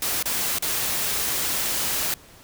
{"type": "noise with dropouts", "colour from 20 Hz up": "white", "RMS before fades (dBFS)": -25, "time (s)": [0.02, 2.14], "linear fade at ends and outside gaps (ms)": 2, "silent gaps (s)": [[0.227, 0.256], [0.586, 0.623]], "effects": ["pink hiss -49 dBFS RMS until 2.43 s"]}